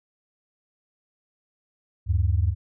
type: tone pair together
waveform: sine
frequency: 76 / 97.11 Hz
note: D#2 / G2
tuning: -40 / -16 cents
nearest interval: major third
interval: 424 cents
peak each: -21 dBFS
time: 2.06-2.55 s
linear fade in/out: 50 ms
effects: tanh soft clip ceiling -11 dBFS